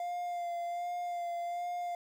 triangle tone with vibrato, 698.5 Hz, F5, in tune, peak -32 dBFS, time 0-1.95 s, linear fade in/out 2 ms, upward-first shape sine, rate 1.3 Hz, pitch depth 21 cents each way, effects 10-bit

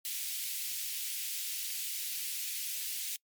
white high-pass noise, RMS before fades -37 dBFS, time 0.05-3.16 s, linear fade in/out 0 ms, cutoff 2300 Hz, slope 24 dB/octave, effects noise-tail reverb RT60 0.1 s tail -25 dB re dry + MP3 96 kbps

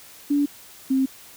sine tone pair in turn, 287.4 / 265.4 Hz, D4 / C4, -37 / +25 cents, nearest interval minor second, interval 138 cents, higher first, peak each -17 dBFS, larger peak neither, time 0.3-0.46 / 0.9-1.06 s, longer neither, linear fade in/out 10 ms, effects white hiss -46 dBFS RMS until 1.36 s

